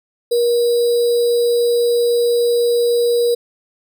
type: tone with sample-and-hold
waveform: sine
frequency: 476.2 Hz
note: A#4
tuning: 37 cents sharp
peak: -12 dBFS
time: 0.31-3.35 s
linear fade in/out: 10 ms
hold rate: 4410 Hz
effects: none